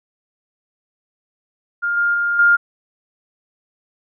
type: tone with level steps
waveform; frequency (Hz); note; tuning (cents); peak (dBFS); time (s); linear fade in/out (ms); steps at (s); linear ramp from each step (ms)
sine; 1407; F6; +12; -17 / -14 / -16 / -9; 1.82-2.57; 20; 1.97 / 2.14 / 2.39; 2
effects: none